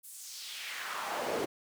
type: noise with high-pass filter sweep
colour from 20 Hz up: brown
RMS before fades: -38 dBFS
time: 0.03-1.46 s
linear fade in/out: 20 ms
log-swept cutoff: 11000 to 350 Hz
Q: 1.8
effects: none